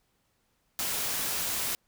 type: noise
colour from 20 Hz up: white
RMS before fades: -31 dBFS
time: 0.79-1.75 s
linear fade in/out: 0 ms
effects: pink hiss -73 dBFS RMS until 1.87 s